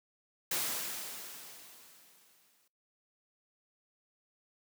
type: noise with exponential decay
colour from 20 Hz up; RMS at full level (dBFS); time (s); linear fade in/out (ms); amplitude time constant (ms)
white; -32; 0.51-2.68; 5; 470
effects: noise-tail reverb RT60 0.3 s tail -24 dB re dry + high-pass 150 Hz 12 dB/octave

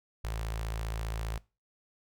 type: tone with notch filter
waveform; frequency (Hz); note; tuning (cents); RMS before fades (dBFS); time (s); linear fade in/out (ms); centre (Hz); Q
sawtooth; 55; A1; 0; -35; 0.24-1.38; 5; 250; 0.63
effects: noise-tail reverb RT60 0.3 s tail -22 dB re dry

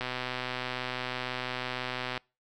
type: click train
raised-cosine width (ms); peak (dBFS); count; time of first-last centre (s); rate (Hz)
0.3; -17; 274; 0.01-2.177; 126
effects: noise-tail reverb RT60 0.3 s tail -25 dB re dry

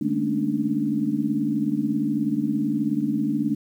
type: tone cluster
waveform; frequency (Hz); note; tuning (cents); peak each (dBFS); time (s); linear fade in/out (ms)
sine; 150.8 / 207.6 / 224.4 / 277.1 / 295.6; D3 / G#3 / A3 / C#4 / D4; +46 / 0 / +34 / -1 / +11; -32 / -29 / -26 / -28 / -25; 0.01-3.55; 5
effects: 9-bit

